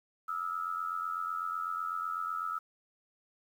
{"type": "tone with amplitude modulation", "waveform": "sine", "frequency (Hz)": 1300, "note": "E6", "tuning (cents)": -24, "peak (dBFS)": -29, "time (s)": [0.28, 2.59], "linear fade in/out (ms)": 10, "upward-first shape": "sine", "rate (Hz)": 88, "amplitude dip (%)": 80, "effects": ["10-bit"]}